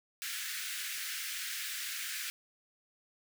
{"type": "high-pass noise", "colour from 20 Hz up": "pink", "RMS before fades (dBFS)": -39, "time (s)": [0.22, 2.3], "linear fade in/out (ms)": 0, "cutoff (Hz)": 1500, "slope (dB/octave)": 48, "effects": []}